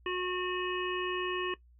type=harmonic tone; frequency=363.8 Hz; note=F#4; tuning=29 cents flat; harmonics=1 / 3 / 5 / 7 / 8; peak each=-33 / -38 / -40 / -41 / -42 dBFS; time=0.06-1.54 s; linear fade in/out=2 ms; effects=noise-tail reverb RT60 0.1 s tail -17 dB re dry + added 60 Hz sine -57 dBFS peak until 1.79 s